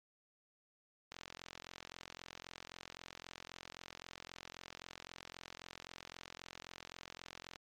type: click train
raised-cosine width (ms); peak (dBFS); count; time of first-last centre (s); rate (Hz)
0.2; -29; 283; 1.12-7.558; 43.8
effects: MP3 96 kbps